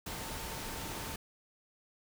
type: tone in noise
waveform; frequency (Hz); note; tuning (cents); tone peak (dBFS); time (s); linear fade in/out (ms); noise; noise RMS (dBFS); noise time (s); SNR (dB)
sine; 901; A5; +41; -50; 0.06-1.16; 5; pink; -41; 0.06-1.16; -12
effects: none